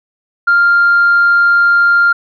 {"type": "tone", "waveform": "sine", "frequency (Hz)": 1396.9, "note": "F6", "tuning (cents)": 0, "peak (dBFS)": -5, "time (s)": [0.47, 2.13], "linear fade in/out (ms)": 10, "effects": ["tanh soft clip ceiling -3 dBFS"]}